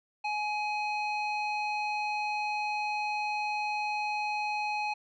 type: tone with low-pass filter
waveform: square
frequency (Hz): 840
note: G#5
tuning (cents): +19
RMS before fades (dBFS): -32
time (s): 0.24-4.94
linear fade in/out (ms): 10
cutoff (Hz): 3200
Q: 3.3
effects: none